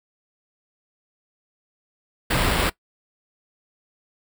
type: noise with sample-and-hold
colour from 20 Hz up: pink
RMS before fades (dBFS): -21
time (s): 2.3-2.7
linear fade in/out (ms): 10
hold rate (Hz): 6300
effects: noise-tail reverb RT60 0.1 s tail -20 dB re dry